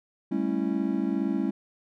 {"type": "chord", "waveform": "triangle", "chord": "A dominant seventh", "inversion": "third", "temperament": "just", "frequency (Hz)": [198, 220, 275, 330], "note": ["G3", "A3", "C#4", "E4"], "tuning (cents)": [18, 0, -14, 2], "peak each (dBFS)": [-28, -29, -27, -29], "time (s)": [0.31, 1.51], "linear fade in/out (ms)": 10, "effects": []}